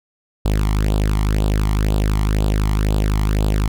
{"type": "tone with flanger", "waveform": "sawtooth", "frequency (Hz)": 51.91, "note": "G#1", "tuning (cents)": 0, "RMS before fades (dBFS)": -17, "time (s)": [0.45, 3.68], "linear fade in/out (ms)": 5, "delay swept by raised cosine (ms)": [0.24, 0.98], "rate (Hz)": 2, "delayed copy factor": 0.75, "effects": []}